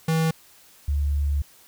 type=tone pair in turn; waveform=square / sine; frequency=161.3 / 71.85 Hz; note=E3 / D2; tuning=-37 / -37 cents; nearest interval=octave + major second; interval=1400 cents; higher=first; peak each=-20 dBFS; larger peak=neither; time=0.08-0.31 / 0.88-1.42 s; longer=second; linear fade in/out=5 ms; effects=white hiss -53 dBFS RMS until 1.67 s